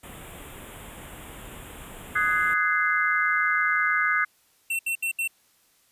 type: band-stop noise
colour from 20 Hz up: pink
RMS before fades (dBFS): -42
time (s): 0.03-2.54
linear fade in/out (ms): 5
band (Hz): 3600 to 7100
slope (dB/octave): 96
type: chord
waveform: sine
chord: Ab dominant seventh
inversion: second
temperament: just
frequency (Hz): 1245.9 / 1495.1 / 1661.2 / 2077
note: Eb6 / Gb6 / Ab6 / C7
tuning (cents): +2 / +18 / 0 / -13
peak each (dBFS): -26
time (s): 2.15-4.25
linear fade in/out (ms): 10
type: tone bursts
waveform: square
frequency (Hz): 2705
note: E7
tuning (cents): +44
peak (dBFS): -25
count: 4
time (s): 4.7-5.277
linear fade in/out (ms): 5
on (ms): 91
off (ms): 71
effects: white hiss -63 dBFS RMS until 5.91 s + resampled to 32000 Hz